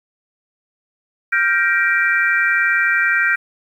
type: chord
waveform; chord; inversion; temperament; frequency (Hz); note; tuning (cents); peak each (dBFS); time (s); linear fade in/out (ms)
sine; G minor seventh; third; equal with one note detuned; 1396.9 / 1568 / 1889.6 / 2349; F6 / G6 / Bb6 / D7; 0 / 0 / +23 / 0; -20 / -17 / -19 / -21; 1.32-3.36; 10
effects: 8-bit